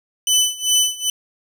20% pulse tone with tremolo, 3004 Hz, F#7, 26 cents sharp, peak -7 dBFS, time 0.27-1.1 s, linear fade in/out 2 ms, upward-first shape sine, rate 2.5 Hz, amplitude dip 90%, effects none

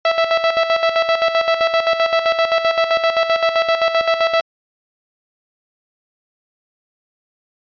sawtooth tone with tremolo, 659.3 Hz, E5, in tune, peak -8 dBFS, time 0.05-4.41 s, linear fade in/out 2 ms, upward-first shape square, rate 7.7 Hz, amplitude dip 60%, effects resampled to 11025 Hz

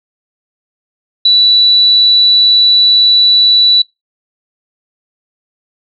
sine tone, 3951 Hz, B7, in tune, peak -4 dBFS, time 1.25-3.82 s, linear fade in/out 5 ms, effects noise-tail reverb RT60 0.2 s tail -23 dB re dry

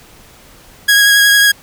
sawtooth tone with vibrato, 1650 Hz, G#6, 12 cents flat, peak -3 dBFS, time 0.88-1.52 s, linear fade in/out 10 ms, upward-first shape sine, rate 11 Hz, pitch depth 15 cents each way, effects pink hiss -42 dBFS RMS until 1.62 s

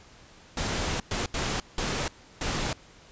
pink noise bursts at uneven times, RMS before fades -29 dBFS, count 5, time 0.57-1 / 1.11-1.26 / 1.34-1.6 / 1.78-2.08 / 2.41-2.73 s, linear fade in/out 2 ms, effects pink hiss -53 dBFS RMS until 3.11 s + resampled to 16000 Hz

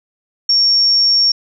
sine tone, 5510 Hz, F8, 24 cents flat, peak -9 dBFS, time 0.49-1.32 s, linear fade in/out 5 ms, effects none

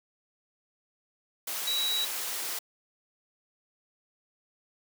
sine tone in noise, 3891 Hz, B7, 27 cents flat, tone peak -27 dBFS, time 1.67-2.05 s, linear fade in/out 5 ms, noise white, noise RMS -34 dBFS, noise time 1.47-2.59 s, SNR +4 dB, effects high-pass 400 Hz 12 dB/octave

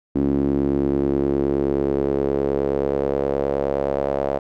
sawtooth tone with band-pass filter sweep, 69.5 Hz, C#2, 5 cents sharp, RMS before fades -21 dBFS, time 0.15-4.39 s, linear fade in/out 10 ms, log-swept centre 290 to 590 Hz, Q 3.6, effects none

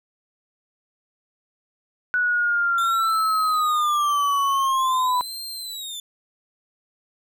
sine linear sweep, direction down, 1480 to 987.8 Hz, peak -18 dBFS, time 2.14-5.21 s, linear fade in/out 0 ms
sawtooth tone with vibrato, 3533 Hz, A7, 6 cents sharp, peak -28 dBFS, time 2.78-6 s, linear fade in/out 2 ms, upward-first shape sine, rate 0.47 Hz, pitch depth 290 cents each way
effects none

